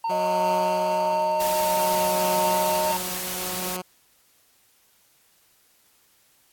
harmonic tone, 912 Hz, A#5, 38 cents flat, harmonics 1 / 3 / 5, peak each -23 / -44 / -46 dBFS, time 0.04-2.97 s, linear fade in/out 5 ms
10% pulse tone with tremolo, 182.7 Hz, F#3, 22 cents flat, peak -19 dBFS, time 0.09-3.82 s, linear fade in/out 10 ms, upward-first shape triangle, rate 0.56 Hz, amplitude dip 70%
sine tone with pitch glide, 622.3 to 616.9 Hz, D#5 to D#5, 0 to -15 cents, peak -24 dBFS, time 0.11-2.92 s, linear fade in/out 5 ms, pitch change -15 cents, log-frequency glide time 0.29-1.63 s
white noise, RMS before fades -31 dBFS, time 1.4-3.77 s, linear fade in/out 10 ms
effects white hiss -61 dBFS RMS until 6.52 s + AAC 64 kbps

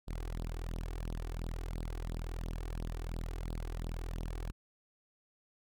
sawtooth tone with flanger, 41.2 Hz, E1, in tune, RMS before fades -39 dBFS, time 0.07-4.52 s, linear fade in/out 20 ms, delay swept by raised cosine 0.21 to 2.71 ms, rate 2.9 Hz, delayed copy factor +0.9, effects none

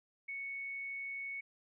sine tone, 2217 Hz, C#7, in tune, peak -39 dBFS, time 0.28-1.41 s, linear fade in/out 10 ms, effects none

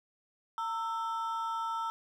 triangle ring-modulated tone, 1118 Hz, C#6, 14 cents sharp, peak -27 dBFS, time 0.58-1.9 s, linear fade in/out 0 ms, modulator 205 Hz, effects none

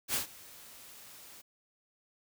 white noise with ADSR envelope, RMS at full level -30 dBFS, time 0.08-1.42 s, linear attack 62 ms, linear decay 120 ms, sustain -22 dB, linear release 14 ms, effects none

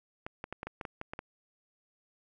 clicks, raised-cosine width 0.5 ms, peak -23 dBFS, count 10, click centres 0.265 / 0.441 / 0.526 / 0.631 / 0.67 / 0.812 / 0.852 / 1.014 / 1.135 / 1.191 s, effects none

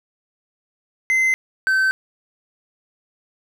triangle tone pair in turn, 2063 / 1540.2 Hz, C7 / G6, -25 / -31 cents, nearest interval perfect fourth, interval 506 cents, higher first, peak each -13 dBFS, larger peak neither, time 1.1-1.34 / 1.67-1.91 s, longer neither, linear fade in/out 0 ms, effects none

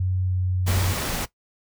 sine tone with pitch glide, 92.5 to 91.81 Hz, F#2 to F#2, 0 to -13 cents, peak -21 dBFS, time 0-0.93 s, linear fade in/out 5 ms, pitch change -13 cents, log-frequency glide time 0.25-0.32 s
pink noise, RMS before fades -27 dBFS, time 0.66-1.26 s, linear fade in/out 20 ms
effects noise-tail reverb RT60 0.1 s tail -17 dB re dry

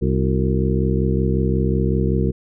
harmonic tone with a mistuned harmonic, 65.41 Hz, C2, in tune, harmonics 1 / 2 / 3 / 4 / 5 / 6 / 7, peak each -21 / -21 / -22 / -29 / -28 / -25 / -27 dBFS, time 0.01-2.32 s, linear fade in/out 20 ms, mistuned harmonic 6, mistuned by -86 cents, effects none

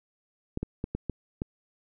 clicks, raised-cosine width 3 ms, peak -17 dBFS, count 6, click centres 0.574 / 0.63 / 0.841 / 0.95 / 1.097 / 1.419 s, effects none

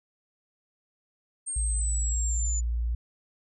sine exponential sweep, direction down, 8630 to 6970 Hz, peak -30 dBFS, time 1.46-2.61 s, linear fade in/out 20 ms
sine tone, 58.27 Hz, A#1, in tune, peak -25 dBFS, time 1.56-2.95 s, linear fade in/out 5 ms
effects none

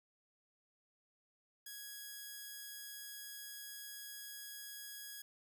5% pulse tone, 1661.2 Hz, G#6, in tune, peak -36 dBFS, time 1.66-5.22 s, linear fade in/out 5 ms, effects none

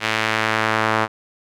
sawtooth tone with band-pass filter sweep, 110 Hz, A2, in tune, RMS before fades -20 dBFS, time 0-1.08 s, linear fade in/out 50 ms, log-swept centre 2400 to 1200 Hz, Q 1.2, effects none

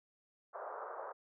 pink band-pass noise, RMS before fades -45 dBFS, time 0.53-1.13 s, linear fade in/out 20 ms, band 450 to 1400 Hz, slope 48 dB/octave, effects none

